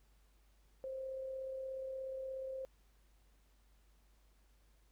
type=tone with amplitude modulation; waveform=sine; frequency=528 Hz; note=C5; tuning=16 cents sharp; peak=-39 dBFS; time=0.84-2.65 s; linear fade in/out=0 ms; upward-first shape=sine; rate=36.8 Hz; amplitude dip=30%; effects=added 50 Hz sine -66 dBFS peak until 4.91 s + pink hiss -75 dBFS RMS until 4.91 s